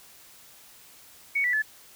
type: tone with pitch steps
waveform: sine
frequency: 2228 / 1962.1 / 1728 Hz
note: C#7 / B6 / A6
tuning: +8 / -12 / -32 cents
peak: -22 dBFS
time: 1.35-1.623 s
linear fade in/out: 10 ms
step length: 91 ms
effects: white hiss -52 dBFS RMS until 1.95 s